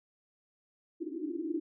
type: band-pass noise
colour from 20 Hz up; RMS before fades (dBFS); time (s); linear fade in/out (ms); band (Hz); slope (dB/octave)
white; -36; 1-1.6; 20; 290 to 350; 96
effects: none